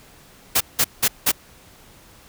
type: noise bursts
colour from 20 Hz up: white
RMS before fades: -17 dBFS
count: 4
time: 0.55-1.318 s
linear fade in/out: 10 ms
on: 57 ms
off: 180 ms
effects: pink hiss -49 dBFS RMS until 2.28 s